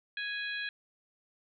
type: harmonic tone with a mistuned harmonic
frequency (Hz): 830.6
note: G#5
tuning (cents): 0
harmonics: 2 / 3 / 4 / 5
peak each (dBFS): -36 / -40 / -42 / -44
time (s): 0.17-0.69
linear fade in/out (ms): 2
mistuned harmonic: 5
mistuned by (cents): -54
effects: none